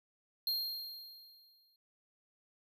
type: tone with exponential decay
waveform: square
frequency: 4214 Hz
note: C8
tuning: 12 cents sharp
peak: -31 dBFS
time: 0.47-1.76 s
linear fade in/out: 2 ms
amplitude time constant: 280 ms
effects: none